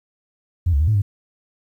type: tone with pitch steps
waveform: sine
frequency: 86.7 / 70.3 / 78.8 / 107.9 / 100.7 Hz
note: F2 / C#2 / D#2 / A2 / G2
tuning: -12 / +25 / +23 / -33 / +47 cents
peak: -13 dBFS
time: 0.66-1.02 s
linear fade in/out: 10 ms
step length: 72 ms
effects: tanh soft clip ceiling -9 dBFS + 9-bit